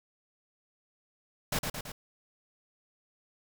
pink noise with echo, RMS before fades -30 dBFS, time 1.52-1.59 s, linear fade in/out 5 ms, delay 110 ms, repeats 3, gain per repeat -4 dB, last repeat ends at 1.92 s, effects none

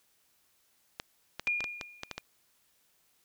clicks, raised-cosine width 0.2 ms, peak -18 dBFS, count 9, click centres 0.999 / 1.396 / 1.474 / 1.606 / 1.642 / 1.812 / 2.034 / 2.113 / 2.18 s
sine tone with exponential decay, 2424 Hz, D#7, 46 cents flat, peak -25 dBFS, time 1.47-2.21 s, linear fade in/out 0 ms, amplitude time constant 160 ms
effects white hiss -70 dBFS RMS until 3.24 s

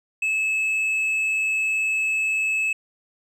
triangle tone with tanh clipping, 2599 Hz, E7, 25 cents flat, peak -21 dBFS, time 0.22-2.73 s, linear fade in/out 5 ms, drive 8 dB, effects none

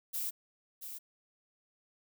violet noise with echo, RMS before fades -36 dBFS, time 0.13-0.31 s, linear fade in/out 20 ms, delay 680 ms, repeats 1, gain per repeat -8 dB, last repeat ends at 0.99 s, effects none

